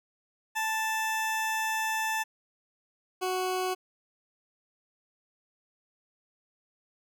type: tone pair in turn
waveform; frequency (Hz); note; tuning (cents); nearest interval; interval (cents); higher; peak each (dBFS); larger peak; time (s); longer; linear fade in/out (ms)
20% pulse; 880 / 370; A5 / F#4; 0 / 0; octave + minor third; 1500; first; -23; neither; 0.55-2.24 / 3.21-3.75; first; 20
effects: none